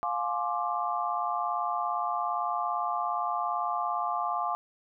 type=chord; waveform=sine; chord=D half-diminished seventh; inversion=first; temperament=just; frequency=704.8 / 845.8 / 1057.2 / 1174.7 Hz; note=F5 / Ab5 / C6 / D6; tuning=+16 / +31 / +18 / 0 cents; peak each=-32 / -34 / -34 / -32 dBFS; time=0.03-4.55 s; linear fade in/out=0 ms; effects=none